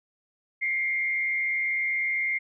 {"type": "tone with frequency modulation", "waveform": "sine", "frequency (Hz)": 2118, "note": "C7", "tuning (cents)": 21, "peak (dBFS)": -24, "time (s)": [0.61, 2.39], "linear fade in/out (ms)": 20, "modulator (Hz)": 135, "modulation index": 0.46, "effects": []}